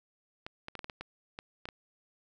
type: clicks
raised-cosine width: 0.3 ms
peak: -24 dBFS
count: 10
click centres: 0.465 / 0.684 / 0.753 / 0.792 / 0.844 / 0.898 / 1.01 / 1.389 / 1.655 / 1.688 s
effects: none